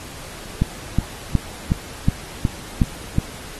click train, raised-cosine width 5 ms, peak -3 dBFS, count 8, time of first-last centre 0.62-3.184 s, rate 2.73 Hz, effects pink hiss -37 dBFS RMS until 3.59 s + AAC 32 kbps

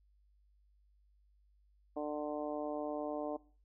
harmonic tone, 149.3 Hz, D3, 29 cents sharp, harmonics 2 / 3 / 4 / 5 / 6 / 7, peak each -40 / -43 / -40 / -44 / -50 / -51 dBFS, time 1.96-3.37 s, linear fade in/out 10 ms, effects noise-tail reverb RT60 0.4 s tail -20 dB re dry + added 50 Hz sine -66 dBFS peak until 3.64 s

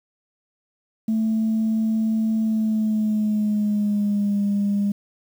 sine tone with pitch glide, 220.7 to 202.4 Hz, A3 to G#3, +5 to -44 cents, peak -17 dBFS, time 1.08-4.92 s, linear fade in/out 5 ms, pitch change -149 cents, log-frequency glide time 2.41-4.4 s, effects tanh soft clip ceiling -15 dBFS + 8-bit

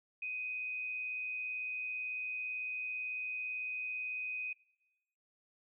sine tone with amplitude modulation, 2503 Hz, D#7, 10 cents sharp, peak -35 dBFS, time 0.22-4.53 s, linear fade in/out 5 ms, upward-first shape sine, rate 118 Hz, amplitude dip 40%, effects noise-tail reverb RT60 1.0 s tail -22 dB re dry

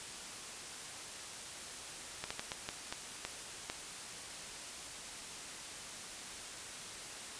slowing click train, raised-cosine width 0.2 ms, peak -20 dBFS, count 8, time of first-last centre 2.24-3.699 s, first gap 65 ms, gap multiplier 1.38, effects white hiss -46 dBFS RMS until 7.39 s + resampled to 22050 Hz

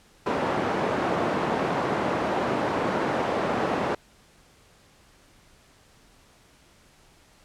white band-pass noise, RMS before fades -26 dBFS, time 0.26-3.95 s, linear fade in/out 5 ms, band 150 to 850 Hz, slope 12 dB/octave, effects pink hiss -57 dBFS RMS until 7.44 s + low-pass 10000 Hz 12 dB/octave

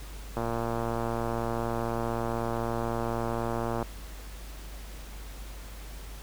click train, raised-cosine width 1 ms, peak -17 dBFS, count 402, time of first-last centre 0.37-3.827 s, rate 116 Hz, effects added 50 Hz sine -40 dBFS peak until 6.22 s + pink hiss -48 dBFS RMS until 6.22 s

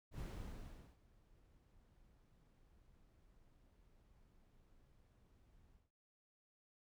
brown noise with ADSR envelope, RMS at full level -45 dBFS, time 0.11-5.91 s, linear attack 84 ms, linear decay 770 ms, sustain -24 dB, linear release 170 ms, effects none

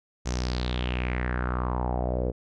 sawtooth tone with low-pass filter sweep, 61.74 Hz, B1, in tune, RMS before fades -28 dBFS, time 0.25-2.32 s, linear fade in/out 20 ms, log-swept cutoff 6600 to 480 Hz, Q 4.4, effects none

